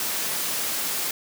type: high-pass noise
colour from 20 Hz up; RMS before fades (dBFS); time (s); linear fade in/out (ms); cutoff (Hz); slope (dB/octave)
white; -27; 0-1.11; 2; 150; 12
effects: none